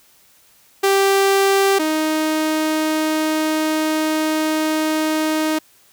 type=tone pair in turn; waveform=sawtooth; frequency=392 / 312 Hz; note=G4 / D#4; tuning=0 / +5 cents; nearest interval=major third; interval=395 cents; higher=first; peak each=-9 / -13 dBFS; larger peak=first; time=0.83-1.79 / 1.79-5.59 s; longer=second; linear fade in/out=10 ms; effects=white hiss -53 dBFS RMS until 5.92 s